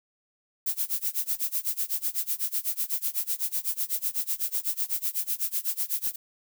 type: noise with tremolo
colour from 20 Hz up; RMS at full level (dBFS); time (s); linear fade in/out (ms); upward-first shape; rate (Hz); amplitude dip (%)
violet; -26; 0.66-6.16; 5; sine; 8; 95
effects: none